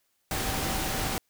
sine tone in noise, 770 Hz, G5, 31 cents flat, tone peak -38 dBFS, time 0.31-1.18 s, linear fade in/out 0 ms, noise pink, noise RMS -30 dBFS, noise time 0.31-1.18 s, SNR -11 dB, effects white hiss -73 dBFS RMS until 1.29 s

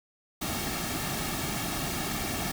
pink noise with comb filter, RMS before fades -32 dBFS, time 0.41-2.52 s, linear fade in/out 10 ms, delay 2 ms, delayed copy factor -0.6, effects none

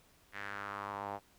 sawtooth tone with band-pass filter sweep, 100.9 Hz, G#2, 49 cents flat, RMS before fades -42 dBFS, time 0.32-1.2 s, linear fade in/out 50 ms, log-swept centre 1900 to 780 Hz, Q 3, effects pink hiss -66 dBFS RMS until 1.38 s

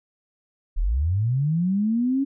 sine linear sweep, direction up, 31.15 to 280 Hz, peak -19 dBFS, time 0.76-2.25 s, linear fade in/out 20 ms, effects none

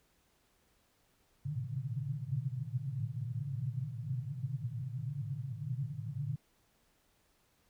pink band-pass noise, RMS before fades -38 dBFS, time 1.45-6.36 s, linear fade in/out 5 ms, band 110 to 150 Hz, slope 96 dB/octave, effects pink hiss -72 dBFS RMS until 7.69 s

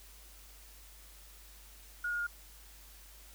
sine tone with pitch steps, 1439 / 1429.1 / 1419.2 Hz, F#6 / F6 / F6, -49 / +39 / +27 cents, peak -32 dBFS, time 2.04-2.268 s, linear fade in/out 5 ms, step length 76 ms, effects added 50 Hz sine -55 dBFS peak until 3.34 s + white hiss -57 dBFS RMS until 3.34 s

